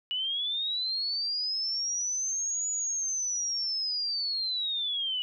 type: linear two-way sweep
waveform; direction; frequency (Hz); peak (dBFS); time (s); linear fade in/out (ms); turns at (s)
sine; up then down; 2924 to 6900 to 2924; -28; 0.11-5.22; 0; 2.69
effects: none